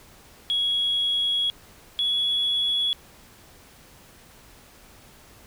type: tone pair in turn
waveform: sine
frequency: 3330 / 3373 Hz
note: G#7 / G#7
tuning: +4 / +26 cents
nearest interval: unison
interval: 22 cents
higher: second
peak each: -20 dBFS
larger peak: neither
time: 0.5-1.5 / 1.99-2.93 s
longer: first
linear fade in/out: 0 ms
effects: tanh soft clip ceiling -16 dBFS + pink hiss -51 dBFS RMS until 5.46 s